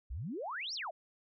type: exponential two-way sweep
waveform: sine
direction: up then down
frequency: 51.2 to 5840 to 567 Hz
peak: -37 dBFS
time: 0.1-0.91 s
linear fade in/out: 10 ms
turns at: 0.74 s
effects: none